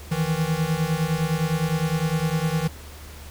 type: beating tone pair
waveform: square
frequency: 155.2 / 165 Hz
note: D#3 / E3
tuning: -4 / +2 cents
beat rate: 9.8 Hz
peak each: -25 dBFS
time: 0.11-2.68 s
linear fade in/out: 10 ms
effects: added 74 Hz sine -40 dBFS peak until 3.3 s + pink hiss -44 dBFS RMS until 3.3 s